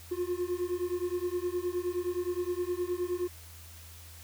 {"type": "beating tone pair", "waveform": "triangle", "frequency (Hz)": [351.7, 361.3], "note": ["F4", "F#4"], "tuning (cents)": [12, -41], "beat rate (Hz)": 9.6, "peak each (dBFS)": -31, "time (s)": [0.11, 3.28], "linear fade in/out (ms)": 10, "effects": ["added 83 Hz sine -49 dBFS peak until 4.23 s", "white hiss -52 dBFS RMS until 4.23 s"]}